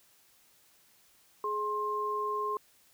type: tone pair together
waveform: sine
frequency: 420.6 / 1059.8 Hz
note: G#4 / C6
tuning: +22 / +22 cents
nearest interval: octave + major third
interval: 1600 cents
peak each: -35 / -31 dBFS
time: 1.44-2.57 s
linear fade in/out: 2 ms
effects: white hiss -64 dBFS RMS until 2.93 s